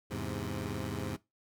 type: chord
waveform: 15% pulse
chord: E augmented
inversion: none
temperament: equal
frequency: 82.41 / 103.83 / 130.81 Hz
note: E2 / G#2 / B#2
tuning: 0 / 0 / 0 cents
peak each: -34 / -32 / -34 dBFS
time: 0.1-1.17 s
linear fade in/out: 20 ms
effects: noise-tail reverb RT60 0.2 s tail -19 dB re dry